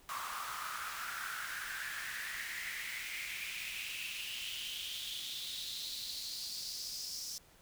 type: noise with high-pass filter sweep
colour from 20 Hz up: pink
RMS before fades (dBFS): -42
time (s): 0.09-7.38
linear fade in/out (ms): 0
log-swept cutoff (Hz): 1100 to 5500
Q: 5.3
effects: pink hiss -63 dBFS RMS until 7.61 s